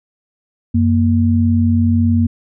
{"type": "tone pair together", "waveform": "sine", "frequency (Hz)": [92.5, 234], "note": ["F#2", "A#3"], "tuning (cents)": [0, 7], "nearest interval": "octave + major third", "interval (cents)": 1607, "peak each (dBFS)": -13, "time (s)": [0.74, 2.27], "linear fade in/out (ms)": 10, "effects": []}